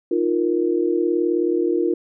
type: chord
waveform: sine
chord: Eb suspended second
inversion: none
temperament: just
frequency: 311.1 / 350 / 466.7 Hz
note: Eb4 / F4 / Bb4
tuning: 0 / +4 / +2 cents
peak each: -23 / -19 / -24 dBFS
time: 0.11-1.94 s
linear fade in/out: 5 ms
effects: none